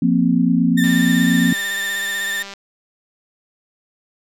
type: chord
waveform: sine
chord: F suspended fourth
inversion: none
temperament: equal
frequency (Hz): 174.61 / 233.1 / 261.6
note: F3 / Bb3 / C4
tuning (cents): 0 / 0 / 0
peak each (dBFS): -17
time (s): 0.02-1.53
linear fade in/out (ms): 5
type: tone with vibrato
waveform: 35% pulse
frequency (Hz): 1800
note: A6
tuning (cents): +39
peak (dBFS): -19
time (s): 0.77-2.43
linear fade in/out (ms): 10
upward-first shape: sine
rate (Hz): 16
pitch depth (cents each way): 32
type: click train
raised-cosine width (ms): 0.2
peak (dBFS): -17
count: 337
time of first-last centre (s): 0.84-2.537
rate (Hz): 198
effects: none